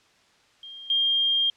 sine tone with level steps, 3209 Hz, G7, 40 cents sharp, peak -38 / -19 dBFS, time 0.63-1.5 s, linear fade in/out 2 ms, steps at 0.9 s, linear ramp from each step 2 ms, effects white hiss -60 dBFS RMS until 1.56 s + low-pass 5000 Hz 12 dB/octave

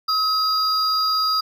triangle tone pair together, 1277 / 4821 Hz, D#6 / D8, +45 / +45 cents, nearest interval octave + major seventh, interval 2300 cents, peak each -19 dBFS, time 0.08-1.41 s, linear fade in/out 10 ms, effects none

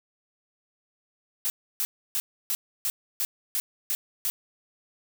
blue noise bursts, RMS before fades -27 dBFS, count 9, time 1.45-4.3 s, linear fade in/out 0 ms, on 50 ms, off 300 ms, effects none

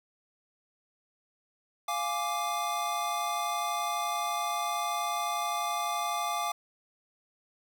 square chord, D diminished, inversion first, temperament equal, 698.5 / 830.6 / 1174.7 Hz, F5 / Ab5 / D6, 0 / 0 / 0 cents, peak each -35 / -36 / -33 dBFS, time 1.88-6.52 s, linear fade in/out 5 ms, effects none

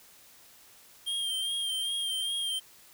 square tone with vibrato, 3195 Hz, G7, 32 cents sharp, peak -30 dBFS, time 1.06-2.6 s, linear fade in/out 20 ms, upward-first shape sine, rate 2.5 Hz, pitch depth 38 cents each way, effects white hiss -56 dBFS RMS until 2.93 s

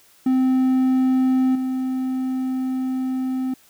triangle tone with level steps, 259.2 Hz, C4, 16 cents flat, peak -13 / -19 dBFS, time 0.26-3.54 s, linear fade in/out 5 ms, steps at 1.55 s, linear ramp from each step 5 ms, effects white hiss -54 dBFS RMS until 3.69 s

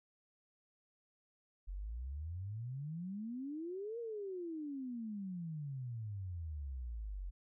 sine exponential two-way sweep, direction up then down, 43.65 to 476.8 to 43.65 Hz, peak -40 dBFS, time 1.67-7.31 s, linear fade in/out 20 ms, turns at 3.99 s, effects none

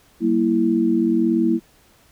sine chord, E diminished, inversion first, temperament equal with one note detuned, 191.96 / 233.1 / 329.6 Hz, G3 / Bb3 / E4, -36 / 0 / 0 cents, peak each -24 / -19 / -18 dBFS, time 0.2-1.6 s, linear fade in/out 50 ms, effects pink hiss -55 dBFS RMS until 2.11 s

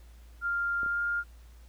sine tone with pitch glide, 1396.9 to 1407.4 Hz, F6 to F6, 0 to +13 cents, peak -27 dBFS, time 0.41-1.24 s, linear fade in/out 50 ms, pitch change +13 cents, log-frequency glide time 0.87-1.01 s
clicks, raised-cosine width 2 ms, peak -31 / -34 dBFS, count 2, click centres 0.832 / 0.862 s
effects added 58 Hz sine -49 dBFS peak until 1.68 s + pink hiss -63 dBFS RMS until 1.68 s

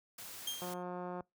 white noise, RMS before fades -48 dBFS, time 0.18-0.74 s, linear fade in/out 5 ms
sawtooth tone with exponential decay, 3202 Hz, G7, 36 cents sharp, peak -30 dBFS, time 0.47-0.83 s, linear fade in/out 5 ms, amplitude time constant 77 ms
click train, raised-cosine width 1 ms, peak -29 dBFS, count 106, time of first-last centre 0.62-1.207 s, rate 179 Hz
effects noise-tail reverb RT60 0.2 s tail -26 dB re dry + high-pass 60 Hz 12 dB/octave

